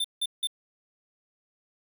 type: tone bursts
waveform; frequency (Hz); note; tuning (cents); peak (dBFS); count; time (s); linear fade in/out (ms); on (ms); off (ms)
square; 3566; A7; +22; -26; 3; 0-0.472; 5; 44; 170
effects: none